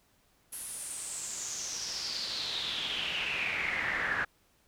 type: noise with band-pass filter sweep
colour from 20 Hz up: brown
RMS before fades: -35 dBFS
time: 0.52-4.25 s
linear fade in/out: 10 ms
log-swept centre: 11000 to 1600 Hz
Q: 6.3
effects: pink hiss -68 dBFS RMS until 4.67 s